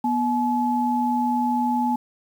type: tone pair together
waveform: sine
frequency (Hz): 243.7 / 856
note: B3 / A5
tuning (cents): -23 / -48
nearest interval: octave + minor seventh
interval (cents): 2175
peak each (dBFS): -22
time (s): 0.04-1.96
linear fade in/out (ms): 5
effects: 8-bit